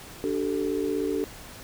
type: chord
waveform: sine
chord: D suspended fourth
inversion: none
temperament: equal with one note detuned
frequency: 293.7 / 383.7 / 440 Hz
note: D4 / G4 / A4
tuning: 0 / -37 / 0 cents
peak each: -29 dBFS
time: 0.24-1.24 s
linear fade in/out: 0 ms
effects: pink hiss -44 dBFS RMS until 1.63 s